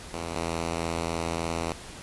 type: tone pair in turn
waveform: 5% pulse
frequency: 83.9 / 83.32 Hz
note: E2 / E2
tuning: +31 / +19 cents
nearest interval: unison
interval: 12 cents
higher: first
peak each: -21 / -17 dBFS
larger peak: second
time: 0.13-0.35 / 0.35-1.73 s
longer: second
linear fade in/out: 5 ms
effects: pink hiss -43 dBFS RMS until 2.02 s + resampled to 24000 Hz